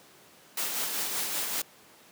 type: noise with tremolo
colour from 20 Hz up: white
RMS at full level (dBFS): -30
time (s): 0.57-1.62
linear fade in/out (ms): 5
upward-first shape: sine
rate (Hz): 5.2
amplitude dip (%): 35
effects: pink hiss -55 dBFS RMS until 2.11 s + high-pass 200 Hz 12 dB/octave